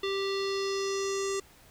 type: tone with low-pass filter sweep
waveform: square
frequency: 392 Hz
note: G4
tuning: in tune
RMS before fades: -31 dBFS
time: 0.03-1.4 s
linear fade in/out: 5 ms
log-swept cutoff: 3700 to 7300 Hz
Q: 3.6
effects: pink hiss -57 dBFS RMS until 1.7 s